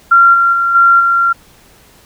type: tone with level steps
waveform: sine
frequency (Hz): 1377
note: F6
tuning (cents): -25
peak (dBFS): -3 / -7 / -10 / -4 / -8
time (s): 0.11-1.33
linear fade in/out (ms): 10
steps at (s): 0.33 / 0.52 / 0.74 / 0.99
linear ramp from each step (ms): 20
effects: pink hiss -45 dBFS RMS until 2.05 s